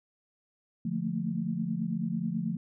sine chord, Bb major seventh, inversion first, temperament equal with one note detuned, 146.83 / 174.61 / 220 / 229.2 Hz, D3 / F3 / A3 / Bb3, 0 / 0 / 0 / -29 cents, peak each -38 / -32 / -33 / -38 dBFS, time 0.85-2.57 s, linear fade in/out 5 ms, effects none

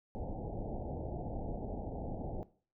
pink low-pass noise, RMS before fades -40 dBFS, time 0.15-2.43 s, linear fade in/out 0 ms, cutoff 840 Hz, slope 96 dB/octave, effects noise-tail reverb RT60 0.4 s tail -17 dB re dry

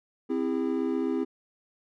triangle chord, C augmented, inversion none, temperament equal with one note detuned, 261.6 / 329.6 / 405.1 Hz, C4 / E4 / G#4, 0 / 0 / -43 cents, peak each -27 / -28 / -29 dBFS, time 0.29-1.25 s, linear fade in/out 20 ms, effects none

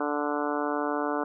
harmonic tone, 146.83 Hz, D3, in tune, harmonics 2 / 3 / 4 / 5 / 6 / 7 / 8 / 9 / 10, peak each -31 / -33 / -34 / -35 / -36 / -36 / -37 / -38 / -38 dBFS, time 0-1.24 s, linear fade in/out 5 ms, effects none

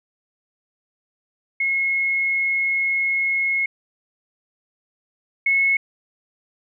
sine tone pair in turn, 2169 / 2187 Hz, C#7 / C#7, -38 / -24 cents, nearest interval unison, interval 14 cents, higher second, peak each -18 / -15 dBFS, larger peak second, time 1.6-3.66 / 5.46-5.77 s, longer first, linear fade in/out 5 ms, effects none

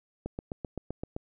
click train, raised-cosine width 2 ms, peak -21 dBFS, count 8, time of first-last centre 0.26-1.164 s, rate 7.74 Hz, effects none

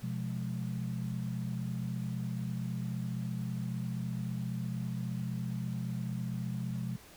sine chord, F diminished, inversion second, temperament just, 125.72 / 174.61 / 209.5 Hz, Cb3 / F3 / Ab3, +31 / 0 / +15 cents, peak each -36 / -38 / -40 dBFS, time 0.02-6.97 s, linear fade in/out 20 ms, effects pink hiss -55 dBFS RMS until 7.16 s

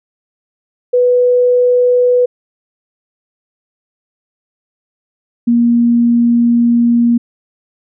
sine tone pair in turn, 493.9 / 236.5 Hz, B4 / A#3, 0 / +25 cents, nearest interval octave + minor second, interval 1275 cents, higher first, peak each -7 dBFS, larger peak neither, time 0.93-2.26 / 5.47-7.18 s, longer second, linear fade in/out 10 ms, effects none

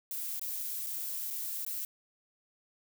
violet noise with dropouts, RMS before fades -37 dBFS, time 0.11-1.85 s, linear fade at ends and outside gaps 1 ms, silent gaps 0.395-0.414 / 0.864-0.868 / 1.303-1.307 / 1.649-1.664 s, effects none

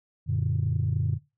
sine chord, Gb augmented, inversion none, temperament equal with one note detuned, 92.5 / 116.54 / 146.32 Hz, Gb2 / Bb2 / D3, 0 / 0 / -6 cents, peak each -27 dBFS, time 0.26-1.19 s, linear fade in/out 50 ms, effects noise-tail reverb RT60 0.3 s tail -21 dB re dry + tanh soft clip ceiling -16 dBFS

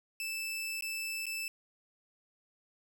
sawtooth tone with dropouts, 2637 Hz, E7, in tune, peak -32 dBFS, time 0.2-1.48 s, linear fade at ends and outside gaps 1 ms, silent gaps 0.809-0.823 / 1.257-1.266 s, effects none

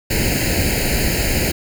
pink noise with comb filter, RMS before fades -18 dBFS, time 0.1-1.52 s, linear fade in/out 10 ms, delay 0.43 ms, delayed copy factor +0.9, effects none

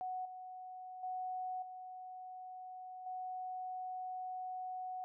sine tone with level steps, 740 Hz, F#5, in tune, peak -38 / -46 / -38 / -46 / -40 dBFS, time 0.01-5.04 s, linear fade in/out 0 ms, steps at 0.25 / 1.03 / 1.62 / 3.06 s, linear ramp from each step 5 ms, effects none

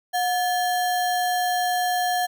sine tone with sample-and-hold, 724 Hz, F#5, 38 cents flat, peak -20 dBFS, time 0.13-2.27 s, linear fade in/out 20 ms, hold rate 2450 Hz, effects none

